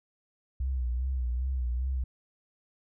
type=tone with vibrato; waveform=sine; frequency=63 Hz; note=B1; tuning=35 cents sharp; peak=-27 dBFS; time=0.6-2.04 s; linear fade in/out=5 ms; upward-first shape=sine; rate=2.5 Hz; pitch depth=85 cents each way; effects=none